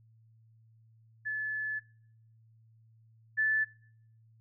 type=tone pair in turn; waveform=sine; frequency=1728 / 1746.1 Hz; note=A6 / A6; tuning=-32 / -14 cents; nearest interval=unison; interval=18 cents; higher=second; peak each=-31 / -25 dBFS; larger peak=second; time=1.25-1.8 / 3.37-3.65 s; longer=first; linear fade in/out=20 ms; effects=noise-tail reverb RT60 0.6 s tail -20 dB re dry + added 112 Hz sine -59 dBFS peak until 4.4 s